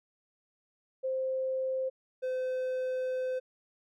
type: tone pair in turn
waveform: sine / triangle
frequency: 523.3 / 512.8 Hz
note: C5 / C5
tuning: 0 / -35 cents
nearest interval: unison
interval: 35 cents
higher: first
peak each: -29 / -28 dBFS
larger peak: second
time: 1.03-1.9 / 2.22-3.4 s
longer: second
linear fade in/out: 20 ms
effects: none